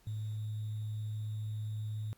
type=tone with sample-and-hold; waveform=sine; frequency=107.4 Hz; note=A2; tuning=41 cents flat; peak=-35 dBFS; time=0.07-2.13 s; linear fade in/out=0 ms; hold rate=3675 Hz; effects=pink hiss -67 dBFS RMS until 2.17 s + Opus 48 kbps